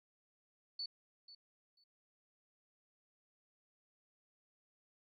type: tone with echo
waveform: sine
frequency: 4471 Hz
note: C#8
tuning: 14 cents sharp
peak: -39 dBFS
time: 0.79-0.86 s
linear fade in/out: 5 ms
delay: 490 ms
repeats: 2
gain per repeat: -15 dB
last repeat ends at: 1.84 s
effects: none